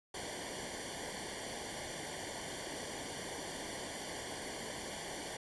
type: noise with comb filter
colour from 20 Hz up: pink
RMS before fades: -43 dBFS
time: 0.14-5.37 s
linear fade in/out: 5 ms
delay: 0.77 ms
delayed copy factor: -0.85
effects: resampled to 24000 Hz